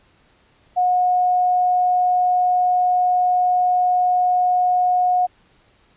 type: tone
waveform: sine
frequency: 725 Hz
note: F#5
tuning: 35 cents flat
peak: -14 dBFS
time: 0.76-5.27 s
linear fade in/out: 20 ms
effects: pink hiss -57 dBFS RMS until 5.96 s + resampled to 8000 Hz